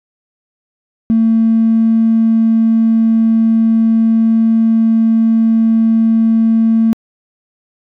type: tone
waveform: triangle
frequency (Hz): 225.1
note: A3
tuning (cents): +40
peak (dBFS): -4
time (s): 1.1-6.93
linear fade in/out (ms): 0
effects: tanh soft clip ceiling -5 dBFS